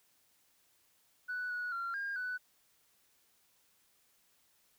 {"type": "tone with pitch steps", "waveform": "sine", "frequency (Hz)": [1484, 1464, 1377, 1613, 1492], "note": ["F#6", "F#6", "F6", "G6", "F#6"], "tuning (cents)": [5, -19, -25, 49, 14], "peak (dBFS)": -34, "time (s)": [1.28, 2.38], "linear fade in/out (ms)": 20, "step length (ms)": 220, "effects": ["tanh soft clip ceiling -32 dBFS", "white hiss -71 dBFS RMS until 4.78 s"]}